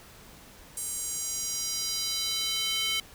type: tone with high-pass filter sweep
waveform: square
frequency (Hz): 440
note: A4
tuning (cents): 0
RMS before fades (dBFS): -31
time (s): 0.77-3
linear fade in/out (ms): 2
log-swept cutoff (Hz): 8600 to 2800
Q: 2.6
effects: pink hiss -51 dBFS RMS until 3.14 s